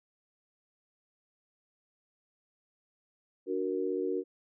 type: chord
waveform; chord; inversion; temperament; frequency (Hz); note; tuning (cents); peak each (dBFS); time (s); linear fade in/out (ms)
sine; D augmented; none; equal; 293.7 / 370 / 466.2; D4 / F#4 / A#4; 0 / 0 / 0; -36 / -32 / -34; 3.46-4.24; 50
effects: none